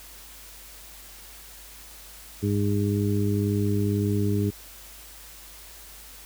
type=harmonic tone; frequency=101.9 Hz; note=G#2; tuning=32 cents flat; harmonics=1 / 2 / 3 / 4; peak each=-24 / -27 / -29 / -30 dBFS; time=2.42-4.51 s; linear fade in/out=20 ms; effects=added 50 Hz sine -50 dBFS peak until 6.25 s + white hiss -46 dBFS RMS until 6.25 s